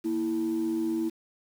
sine tone pair together, 232.1 / 327.8 Hz, A#3 / E4, -7 / -10 cents, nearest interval tritone, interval 597 cents, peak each -31 / -25 dBFS, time 0.04-1.1 s, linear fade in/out 20 ms, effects tanh soft clip ceiling -22 dBFS + 8-bit

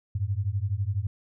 sine beating tone pair, 93.8 / 105.8 Hz, F#2 / G#2, +24 / +33 cents, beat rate 12 Hz, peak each -28 dBFS, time 0.15-1.07 s, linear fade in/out 5 ms, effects none

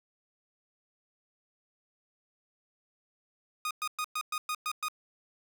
sawtooth tone bursts, 1238 Hz, D#6, 9 cents flat, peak -27 dBFS, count 8, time 3.65-4.884 s, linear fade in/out 2 ms, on 58 ms, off 110 ms, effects none

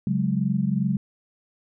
sine chord, C# suspended fourth, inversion none, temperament equal, 138.59 / 185 / 207.7 Hz, C#3 / F#3 / G#3, 0 / 0 / 0 cents, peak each -26 / -24 / -25 dBFS, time 0.07-0.97 s, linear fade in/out 2 ms, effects none

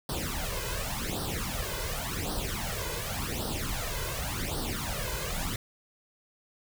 pink noise with flanger, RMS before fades -33 dBFS, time 0.09-5.56 s, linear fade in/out 2 ms, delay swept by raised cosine 0.21 to 2.01 ms, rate 0.89 Hz, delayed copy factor +0.8, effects none

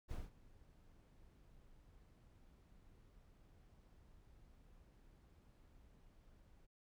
brown noise with ADSR envelope, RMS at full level -45 dBFS, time 0.08-6.67 s, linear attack 37 ms, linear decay 180 ms, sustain -20 dB, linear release 26 ms, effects none

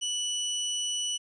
25% pulse tone, 2960 Hz, F#7, in tune, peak -25 dBFS, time 0.01-1.18 s, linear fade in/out 20 ms, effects resampled to 22050 Hz

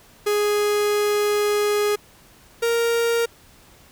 45% pulse tone pair in turn, 415.3 / 465.8 Hz, G#4 / A#4, 0 / -1 cents, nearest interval major second, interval 199 cents, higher second, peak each -18 dBFS, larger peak neither, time 0.26-1.96 / 2.62-3.26 s, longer first, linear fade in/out 10 ms, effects pink hiss -51 dBFS RMS until 3.91 s

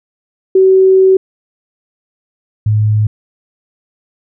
sine tone pair in turn, 379.4 / 106.8 Hz, F#4 / G#2, +43 / +49 cents, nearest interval octave + minor seventh, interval 2194 cents, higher first, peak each -4 / -8 dBFS, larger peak first, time 0.55-1.17 / 2.66-3.07 s, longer first, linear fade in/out 5 ms, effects none

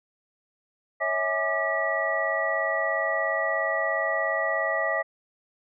sine tone cluster, 554 / 651 / 829 / 1191 / 1936 Hz, C#5 / E5 / G#5 / D6 / B6, -1 / -22 / -3 / +24 / -35 cents, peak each -31 / -28 / -35 / -32 / -27 dBFS, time 1-5.03 s, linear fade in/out 20 ms, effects none

